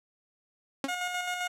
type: tone with exponential decay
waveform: sawtooth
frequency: 273.1 Hz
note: C#4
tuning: 26 cents flat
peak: -21 dBFS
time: 0.84-0.93 s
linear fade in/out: 2 ms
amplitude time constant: 19 ms
type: tone with tremolo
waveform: 15% pulse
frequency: 719 Hz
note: F#5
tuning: 50 cents flat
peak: -23 dBFS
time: 0.88-1.48 s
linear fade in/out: 10 ms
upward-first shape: square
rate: 7.6 Hz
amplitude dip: 35%
effects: low-pass 10000 Hz 12 dB/octave